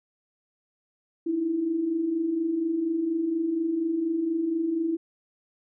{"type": "tone pair together", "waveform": "sine", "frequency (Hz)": [305.4, 329.6], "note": ["D#4", "E4"], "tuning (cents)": [-32, 0], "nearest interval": "minor second", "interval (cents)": 132, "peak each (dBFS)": [-33, -24], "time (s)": [1.26, 4.97], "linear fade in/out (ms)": 10, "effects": []}